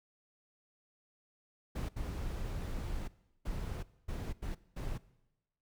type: noise bursts at uneven times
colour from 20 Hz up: brown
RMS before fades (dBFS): -38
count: 6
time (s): 1.75-1.89 / 1.96-3.08 / 3.45-3.83 / 4.08-4.33 / 4.42-4.55 / 4.76-4.98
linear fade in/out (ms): 10
effects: noise-tail reverb RT60 1.0 s tail -20 dB re dry